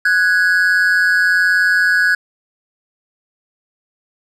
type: tone pair together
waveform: triangle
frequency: 1480 / 1661.2 Hz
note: F#6 / G#6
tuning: 0 / 0 cents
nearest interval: major second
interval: 200 cents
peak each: -12 dBFS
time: 0.05-2.15 s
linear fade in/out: 5 ms
effects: none